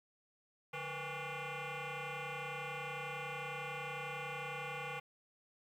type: tone with frequency modulation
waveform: sine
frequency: 792 Hz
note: G5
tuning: 18 cents sharp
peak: -37 dBFS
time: 0.73-5 s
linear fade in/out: 10 ms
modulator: 323 Hz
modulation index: 6.2
effects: tanh soft clip ceiling -39 dBFS + 11-bit

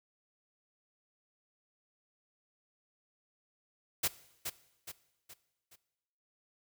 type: noise with echo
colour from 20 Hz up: white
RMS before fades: -30 dBFS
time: 4.03-4.08 s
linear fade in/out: 10 ms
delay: 420 ms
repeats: 4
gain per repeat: -7 dB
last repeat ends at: 5.76 s
effects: noise-tail reverb RT60 1.0 s tail -18 dB re dry

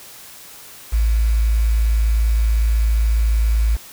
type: tone with quantisation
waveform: sine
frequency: 55 Hz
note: A1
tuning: in tune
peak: -13 dBFS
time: 0.92-3.77 s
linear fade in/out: 20 ms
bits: 6
effects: white hiss -40 dBFS RMS until 3.92 s

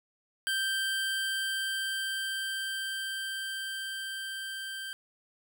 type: tone with level ramp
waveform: 25% pulse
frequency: 1568 Hz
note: G6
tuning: in tune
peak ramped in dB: -24 to -33 dBFS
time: 0.47-4.93 s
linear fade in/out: 0 ms
effects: 10-bit

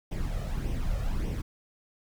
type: noise with flanger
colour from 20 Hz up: brown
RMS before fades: -30 dBFS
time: 0.11-1.42 s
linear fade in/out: 10 ms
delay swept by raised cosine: 0.34 to 1.64 ms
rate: 1.7 Hz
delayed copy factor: +0.6
effects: none

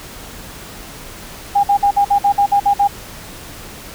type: tone bursts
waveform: sine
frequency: 808 Hz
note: G#5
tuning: 48 cents flat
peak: -9 dBFS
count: 10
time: 1.55-2.877 s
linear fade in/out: 10 ms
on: 85 ms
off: 53 ms
effects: pink hiss -34 dBFS RMS until 3.94 s

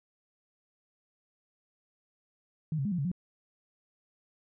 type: tone with pitch steps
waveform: sine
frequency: 156.6 / 136.2 / 206 / 176.7 / 139.3 / 180.2 Hz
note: D#3 / C#3 / G#3 / F3 / C#3 / F#3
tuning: +11 / -30 / -14 / +21 / +9 / -45 cents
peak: -28 dBFS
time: 2.72-3.116 s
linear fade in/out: 2 ms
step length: 66 ms
effects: none

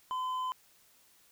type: tone with hard clipping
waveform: sine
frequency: 1020 Hz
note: C6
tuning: 44 cents flat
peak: -33 dBFS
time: 0.11-0.52 s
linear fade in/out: 0 ms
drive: 4 dB
effects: white hiss -64 dBFS RMS until 1.31 s

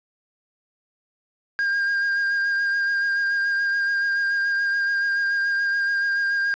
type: tone with vibrato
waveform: triangle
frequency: 1610 Hz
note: G6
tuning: 46 cents sharp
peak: -18 dBFS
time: 1.59-6.54 s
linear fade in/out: 0 ms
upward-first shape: triangle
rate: 7 Hz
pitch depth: 23 cents each way
effects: resampled to 16000 Hz + 8-bit

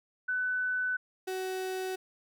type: tone pair in turn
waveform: sine / 35% pulse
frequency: 1500 / 375 Hz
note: F#6 / F#4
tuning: +23 / +23 cents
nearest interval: 2 octaves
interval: 2400 cents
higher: first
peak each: -28 / -31 dBFS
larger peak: first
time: 0.28-0.97 / 1.27-1.96 s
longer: neither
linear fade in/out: 10 ms
effects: none

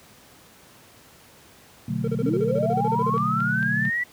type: chord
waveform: sine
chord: B minor seventh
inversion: none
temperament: just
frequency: 123.47 / 148.16 / 185.21 / 222.2 Hz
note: B2 / D3 / F#3 / A3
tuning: 0 / +16 / +2 / +17 cents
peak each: -29 dBFS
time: 1.88-3.9 s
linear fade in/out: 5 ms
type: tone bursts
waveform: triangle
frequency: 456.1 Hz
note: A#4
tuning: 38 cents flat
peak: -23 dBFS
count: 16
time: 2.04-3.173 s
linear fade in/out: 5 ms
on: 38 ms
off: 35 ms
type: linear sweep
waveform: sine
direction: up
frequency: 229.3 to 1975.5 Hz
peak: -22 dBFS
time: 2.22-4.04 s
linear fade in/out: 10 ms
type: click train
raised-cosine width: 0.3 ms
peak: -24 dBFS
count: 4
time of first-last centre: 3.18-3.853 s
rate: 4.46 Hz
effects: pink hiss -51 dBFS RMS until 4.12 s + high-pass 80 Hz 12 dB/octave

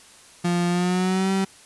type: tone with pitch glide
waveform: 35% pulse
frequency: 174.61 to 192.63 Hz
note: F3 to G3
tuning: 0 to -30 cents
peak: -18 dBFS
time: 0.44-1.45 s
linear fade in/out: 10 ms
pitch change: +170 cents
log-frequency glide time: 0.68-1.31 s
effects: white hiss -49 dBFS RMS until 1.65 s + resampled to 24000 Hz

